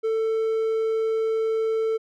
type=tone; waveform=triangle; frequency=444.6 Hz; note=A4; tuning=18 cents sharp; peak=-19 dBFS; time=0.03-1.98 s; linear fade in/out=20 ms; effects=none